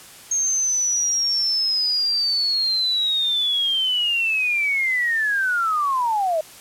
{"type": "linear sweep", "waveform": "sine", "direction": "down", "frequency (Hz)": [6460, 610], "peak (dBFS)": -18, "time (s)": [0.31, 6.41], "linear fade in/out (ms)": 5, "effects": ["white hiss -43 dBFS RMS until 6.6 s", "low-pass 12000 Hz 12 dB/octave"]}